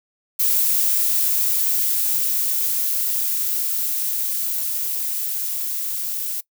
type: noise with level ramp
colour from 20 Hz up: violet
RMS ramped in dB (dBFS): -18 to -26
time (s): 0.39-6.41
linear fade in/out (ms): 10
effects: noise-tail reverb RT60 0.1 s tail -22 dB re dry